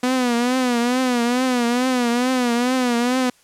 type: tone with vibrato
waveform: sawtooth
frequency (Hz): 246.9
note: B3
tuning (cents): 0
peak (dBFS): -13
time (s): 0.03-3.3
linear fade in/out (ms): 5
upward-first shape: triangle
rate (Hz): 2.3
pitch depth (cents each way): 100
effects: white hiss -55 dBFS RMS until 3.43 s + low-pass 10000 Hz 12 dB/octave